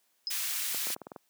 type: tone with exponential decay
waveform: sine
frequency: 5090 Hz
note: D#8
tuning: 39 cents sharp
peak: -27 dBFS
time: 0.27-0.38 s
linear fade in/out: 1 ms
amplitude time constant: 22 ms
type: high-pass noise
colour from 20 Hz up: white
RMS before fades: -33 dBFS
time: 0.3-0.95 s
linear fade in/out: 10 ms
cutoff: 1600 Hz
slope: 12 dB/octave
type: clicks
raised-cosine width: 1 ms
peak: -27 dBFS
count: 8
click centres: 0.746 / 0.87 / 0.903 / 0.964 / 1.017 / 1.069 / 1.118 / 1.162 s
effects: white hiss -72 dBFS RMS until 1.29 s + high-pass 200 Hz 12 dB/octave